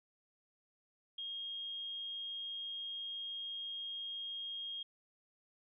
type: tone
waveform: sine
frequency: 3247 Hz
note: G#7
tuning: 40 cents flat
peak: -40 dBFS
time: 1.18-4.83 s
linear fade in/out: 5 ms
effects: none